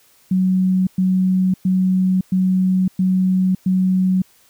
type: tone bursts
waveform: sine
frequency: 186.2 Hz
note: F#3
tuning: 11 cents sharp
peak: -13 dBFS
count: 6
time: 0.31-4.22 s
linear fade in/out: 5 ms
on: 560 ms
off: 110 ms
effects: white hiss -54 dBFS RMS until 4.49 s